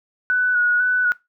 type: tone with vibrato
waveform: sine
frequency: 1474 Hz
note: F#6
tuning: 7 cents flat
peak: -15 dBFS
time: 0.3-1.12 s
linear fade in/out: 0 ms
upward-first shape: square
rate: 2 Hz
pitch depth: 22 cents each way
effects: noise-tail reverb RT60 0.2 s tail -20 dB re dry